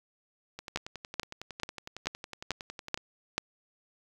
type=two click trains; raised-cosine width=0.2 ms; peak=-11 / -23 dBFS; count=7 / 27; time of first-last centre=0.76-3.38 / 0.59-2.975 s; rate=2.29 / 10.9 Hz; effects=8-bit